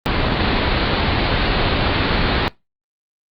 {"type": "low-pass noise", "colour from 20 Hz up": "pink", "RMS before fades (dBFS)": -18, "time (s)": [0.06, 2.48], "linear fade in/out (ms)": 0, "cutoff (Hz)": 4500, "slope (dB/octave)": 96, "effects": ["noise-tail reverb RT60 0.2 s tail -23 dB re dry", "Opus 24 kbps"]}